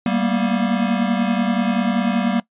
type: tone cluster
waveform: square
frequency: 194.8 / 230 / 240.4 Hz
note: G3 / A#3 / B3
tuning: -11 / -23 / -46 cents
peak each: -22 dBFS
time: 0.06-2.4 s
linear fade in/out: 2 ms
effects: noise-tail reverb RT60 0.1 s tail -21 dB re dry + resampled to 8000 Hz